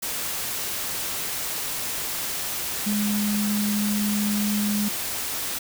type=tone in noise; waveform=sine; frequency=207.5 Hz; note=G#3; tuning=1 cent flat; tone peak=-22 dBFS; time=2.86-4.89 s; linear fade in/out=10 ms; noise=white; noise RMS=-29 dBFS; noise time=0.02-5.59 s; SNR=+4 dB; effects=none